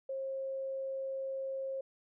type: tone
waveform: sine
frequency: 536 Hz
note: C5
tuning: 42 cents sharp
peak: -35 dBFS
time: 0.09-1.81 s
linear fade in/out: 5 ms
effects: none